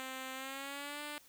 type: tone with pitch glide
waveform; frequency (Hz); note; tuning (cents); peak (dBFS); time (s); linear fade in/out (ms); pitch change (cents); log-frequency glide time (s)
5% pulse; 261.6 to 295.3; C4 to D4; 0 to +10; -30; 0-1.18; 0; +210; 0.34-1.02
effects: white hiss -62 dBFS RMS until 1.28 s